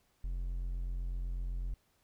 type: tone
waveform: triangle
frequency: 44 Hz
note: F1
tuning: 14 cents sharp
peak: -32 dBFS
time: 0.24-1.74 s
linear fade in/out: 0 ms
effects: pink hiss -73 dBFS RMS until 2.03 s